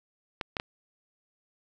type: clicks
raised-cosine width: 0.3 ms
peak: -15 dBFS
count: 3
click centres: 0.412 / 0.568 / 0.599 s
effects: none